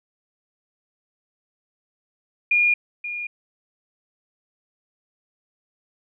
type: tone with echo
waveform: sine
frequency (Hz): 2426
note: D#7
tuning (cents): -44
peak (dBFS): -15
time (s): 2.51-2.74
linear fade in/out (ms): 5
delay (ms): 530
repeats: 1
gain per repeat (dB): -12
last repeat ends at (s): 3.27
effects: none